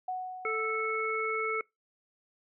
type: tone with exponential decay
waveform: sine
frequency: 740 Hz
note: F#5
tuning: in tune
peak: -30 dBFS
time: 0.08-1.37 s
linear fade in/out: 5 ms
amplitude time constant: 280 ms
type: harmonic tone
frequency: 440 Hz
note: A4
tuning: in tune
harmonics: 1 / 3 / 5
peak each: -33 / -33 / -33 dBFS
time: 0.45-1.61 s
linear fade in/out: 2 ms
effects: noise-tail reverb RT60 0.2 s tail -25 dB re dry